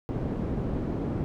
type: low-pass noise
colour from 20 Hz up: white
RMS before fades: -30 dBFS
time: 0.09-1.24 s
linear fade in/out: 0 ms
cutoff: 260 Hz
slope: 12 dB/octave
effects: none